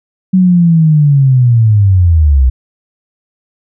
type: linear sweep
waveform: sine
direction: down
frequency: 189 to 61.2 Hz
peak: -4 dBFS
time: 0.33-2.5 s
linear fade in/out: 10 ms
effects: none